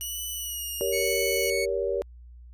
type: tone with vibrato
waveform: 5% pulse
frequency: 2912 Hz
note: F#7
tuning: 28 cents flat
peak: -23 dBFS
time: 0.01-1.5 s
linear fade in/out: 0 ms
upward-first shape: sine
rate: 1 Hz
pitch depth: 42 cents each way
type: chord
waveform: sine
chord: G diminished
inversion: none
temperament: just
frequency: 392 / 470.4 / 564.5 Hz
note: G4 / Bb4 / Db5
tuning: 0 / +16 / +31 cents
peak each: -29 dBFS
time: 0.81-2.02 s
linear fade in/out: 0 ms
type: tone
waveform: sawtooth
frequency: 2217 Hz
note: C#7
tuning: in tune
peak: -25 dBFS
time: 0.92-1.66 s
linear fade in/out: 20 ms
effects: added 60 Hz sine -44 dBFS peak until 2.53 s + resampled to 32000 Hz